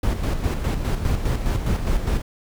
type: noise with tremolo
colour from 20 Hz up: brown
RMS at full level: -20 dBFS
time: 0.03-2.22 s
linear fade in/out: 5 ms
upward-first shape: square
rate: 4.9 Hz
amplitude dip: 50%
effects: none